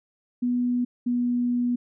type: tone pair in turn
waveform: sine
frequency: 245.3 / 243.5 Hz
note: B3 / B3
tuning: -12 / -24 cents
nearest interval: unison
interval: 12 cents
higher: first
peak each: -21 dBFS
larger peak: neither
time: 0.42-0.85 / 1.06-1.76 s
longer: second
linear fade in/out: 10 ms
effects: none